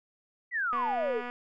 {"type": "exponential sweep", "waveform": "sine", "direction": "down", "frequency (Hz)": [2026, 404.1], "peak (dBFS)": -27, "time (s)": [0.51, 1.22], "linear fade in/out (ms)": 50}
{"type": "click train", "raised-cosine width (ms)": 0.5, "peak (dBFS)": -24, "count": 140, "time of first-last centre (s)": [0.73, 1.3], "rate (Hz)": 244}
{"effects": []}